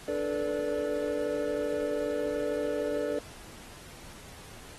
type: tone cluster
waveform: triangle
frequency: 293.3 / 434.1 / 487 / 583 Hz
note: D4 / A4 / B4 / D5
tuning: -2 / -23 / -24 / -13 cents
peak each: -34 / -32 / -32 / -31 dBFS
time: 0.08-3.19 s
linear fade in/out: 2 ms
effects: pink hiss -49 dBFS RMS until 4.78 s + AAC 32 kbps